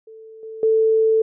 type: tone with level steps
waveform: sine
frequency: 442.5 Hz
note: A4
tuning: 10 cents sharp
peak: -38 / -31 / -13 dBFS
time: 0.07-1.22 s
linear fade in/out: 5 ms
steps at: 0.43 / 0.63 s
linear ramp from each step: 2 ms
effects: none